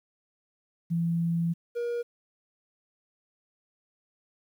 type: tone pair in turn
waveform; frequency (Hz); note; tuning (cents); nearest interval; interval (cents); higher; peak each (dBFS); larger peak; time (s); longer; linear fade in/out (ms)
sine / triangle; 168.2 / 475.7; E3 / A#4; +35 / +35; octave + tritone; 1800; second; -24 / -26; first; 0.9-1.54 / 1.75-2.03; first; 20
effects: 10-bit